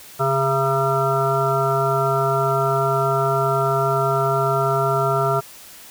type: harmonic tone with a mistuned harmonic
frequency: 135.1 Hz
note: C#3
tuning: 44 cents flat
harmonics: 1 / 3 / 5 / 7 / 9 / 10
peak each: -23 / -23 / -22 / -27 / -27 / -23 dBFS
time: 0.19-5.41 s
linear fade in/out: 20 ms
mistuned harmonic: 1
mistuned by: +20 cents
effects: white hiss -42 dBFS RMS until 5.9 s